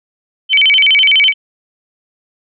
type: tone with vibrato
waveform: sine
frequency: 2646 Hz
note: E7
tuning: 6 cents sharp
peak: -6 dBFS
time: 0.49-1.34 s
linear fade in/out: 50 ms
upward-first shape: square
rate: 12 Hz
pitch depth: 260 cents each way
effects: none